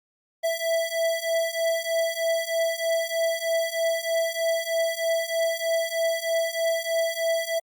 square beating tone pair, 659.3 / 662.5 Hz, E5 / E5, 0 / +9 cents, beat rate 3.2 Hz, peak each -28 / -26 dBFS, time 0.43-7.6 s, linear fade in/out 20 ms, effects Opus 48 kbps

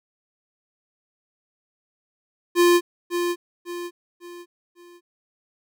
square tone with echo, 349.2 Hz, F4, in tune, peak -14 dBFS, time 2.55-2.81 s, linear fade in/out 50 ms, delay 550 ms, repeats 4, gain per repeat -8 dB, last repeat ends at 5.01 s, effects none

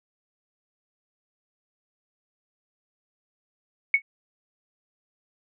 sine tone with exponential decay, 2217 Hz, C#7, in tune, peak -11 dBFS, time 3.94-4.02 s, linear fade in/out 2 ms, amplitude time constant 16 ms, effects none

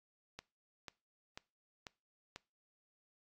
click train, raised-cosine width 0.2 ms, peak -28 dBFS, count 5, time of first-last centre 0.39-2.36 s, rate 2.03 Hz, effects noise-tail reverb RT60 0.3 s tail -22 dB re dry + AAC 64 kbps

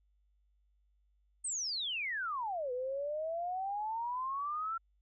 sine exponential two-way sweep, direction down then up, 8740 to 489.8 to 1363 Hz, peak -34 dBFS, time 1.44-4.78 s, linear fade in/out 10 ms, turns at 2.72 s, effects added 50 Hz sine -69 dBFS peak until 5.01 s

